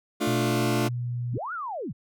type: chord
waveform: sawtooth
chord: D minor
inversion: second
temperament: just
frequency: 220.2 / 293.7 / 352.4 Hz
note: A3 / D4 / F4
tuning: +2 / 0 / +16 cents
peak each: -24 dBFS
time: 0.2-0.89 s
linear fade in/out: 20 ms
type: tone with pitch glide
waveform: sine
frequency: 122.4 to 121.27 Hz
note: B2 to B2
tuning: -15 to -31 cents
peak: -27 dBFS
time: 0.27-1.38 s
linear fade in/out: 5 ms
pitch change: -16 cents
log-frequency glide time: 0.45-1.16 s
type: linear two-way sweep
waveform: sine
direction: up then down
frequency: 77.78 to 1480 to 77.78 Hz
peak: -30 dBFS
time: 1.32-1.93 s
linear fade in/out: 20 ms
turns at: 1.53 s
effects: none